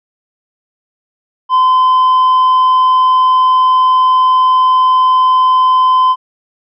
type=tone with tanh clipping; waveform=sine; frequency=1025 Hz; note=C6; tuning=36 cents flat; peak=-7 dBFS; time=1.49-6.16 s; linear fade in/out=50 ms; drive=3 dB; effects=none

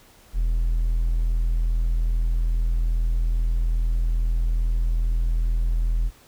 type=tone; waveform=triangle; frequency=41.2 Hz; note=E1; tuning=in tune; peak=-16 dBFS; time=0.33-6.11 s; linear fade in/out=50 ms; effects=tanh soft clip ceiling -13 dBFS + pink hiss -53 dBFS RMS until 6.27 s

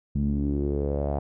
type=tone with low-pass filter sweep; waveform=sawtooth; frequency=71.1 Hz; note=C#2; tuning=45 cents sharp; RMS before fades=-26 dBFS; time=0.15-1.19 s; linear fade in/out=5 ms; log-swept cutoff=190 to 720 Hz; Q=4.6; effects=none

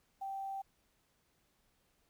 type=tone with quantisation; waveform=sine; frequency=780 Hz; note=G5; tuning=9 cents flat; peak=-38 dBFS; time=0.21-0.62 s; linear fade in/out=10 ms; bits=11; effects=pink hiss -75 dBFS RMS until 2.09 s

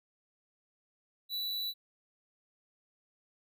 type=tone; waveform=square; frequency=3951 Hz; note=B7; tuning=in tune; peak=-34 dBFS; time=1.29-1.74 s; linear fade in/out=50 ms; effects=none

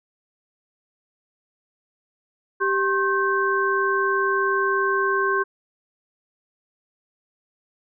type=tone cluster; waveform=sine; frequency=391.5 / 1072 / 1551 Hz; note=G4 / C6 / G6; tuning=-2 / +42 / -19 cents; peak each=-23 dBFS; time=2.6-5.44 s; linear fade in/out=20 ms; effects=none

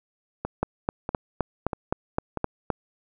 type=two click trains; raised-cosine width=1 ms; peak=-14 / -9 dBFS; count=4 / 9; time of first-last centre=0.45-2.373 / 0.63-2.703 s; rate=1.56 / 3.86 Hz; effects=none

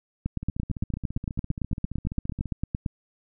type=two click trains; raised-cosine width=5 ms; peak=-14 / -21 dBFS; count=24 / 31; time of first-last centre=0.26-2.862 / 0.43-2.457 s; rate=8.84 / 14.8 Hz; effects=none

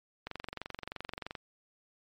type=click train; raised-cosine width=0.3 ms; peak=-22 dBFS; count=26; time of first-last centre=0.27-1.352 s; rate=23.1 Hz; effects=MP3 64 kbps

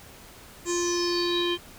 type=tone with low-pass filter sweep; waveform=square; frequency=348.9 Hz; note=F4; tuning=2 cents flat; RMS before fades=-26 dBFS; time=0.65-1.58 s; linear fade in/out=50 ms; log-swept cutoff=7400 to 3200 Hz; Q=9.8; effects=pink hiss -48 dBFS RMS until 1.78 s

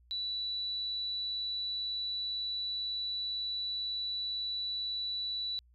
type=tone; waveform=sine; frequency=3951 Hz; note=B7; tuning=in tune; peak=-33 dBFS; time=0.11-5.59 s; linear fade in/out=0 ms; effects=added 60 Hz sine -60 dBFS peak until 5.74 s

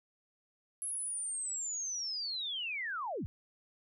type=linear sweep; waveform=sine; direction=down; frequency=10920 to 53.7 Hz; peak=-35 dBFS; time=0.82-3.26 s; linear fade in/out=0 ms; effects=none

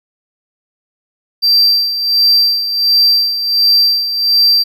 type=tone with tremolo; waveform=triangle; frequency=4699 Hz; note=D8; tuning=in tune; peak=-5 dBFS; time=1.42-4.64 s; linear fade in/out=20 ms; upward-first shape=sine; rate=1.4 Hz; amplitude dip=65%; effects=none

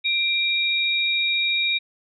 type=tone pair together; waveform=sine; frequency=2368 / 3759 Hz; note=D7 / A#7; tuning=+14 / +14 cents; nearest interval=minor sixth; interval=800 cents; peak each=-22 dBFS; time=0.04-1.79 s; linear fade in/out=20 ms; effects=none

